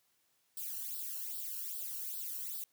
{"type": "noise with flanger", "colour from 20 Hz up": "violet", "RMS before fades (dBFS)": -41, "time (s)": [0.57, 2.64], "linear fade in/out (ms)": 0, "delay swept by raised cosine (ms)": [0.22, 0.73], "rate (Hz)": 2.5, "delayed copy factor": 0.8, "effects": ["white hiss -75 dBFS RMS until 2.72 s", "high-pass 60 Hz 12 dB/octave"]}